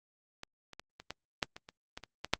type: clicks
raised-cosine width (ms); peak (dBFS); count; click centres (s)
0.2; -25 / -30 / -27 / -28 / -20 / -11 / -27 / -30 / -23 / -28 / -19 / -7; 12; 0.434 / 0.733 / 0.796 / 1 / 1.106 / 1.428 / 1.565 / 1.689 / 1.975 / 2.037 / 2.246 / 2.336
effects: Opus 48 kbps